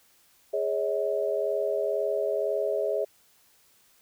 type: chord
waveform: sine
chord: Ab suspended fourth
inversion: none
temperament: equal with one note detuned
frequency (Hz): 415.3 / 554.4 / 636.4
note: Ab4 / Db5 / Eb5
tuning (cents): 0 / 0 / +39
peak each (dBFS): -29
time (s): 0.53-3.05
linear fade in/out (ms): 10
effects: white hiss -62 dBFS RMS until 4.01 s